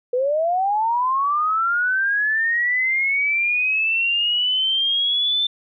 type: linear sweep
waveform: sine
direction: up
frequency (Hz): 481.9 to 3562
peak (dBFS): -17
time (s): 0.13-5.47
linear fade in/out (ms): 5
effects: none